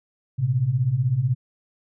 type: beating tone pair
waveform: sine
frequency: 114.8 / 130.8 Hz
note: A#2 / C3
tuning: -26 / 0 cents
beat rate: 16 Hz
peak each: -24 / -20 dBFS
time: 0.38-1.35 s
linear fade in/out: 20 ms
effects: none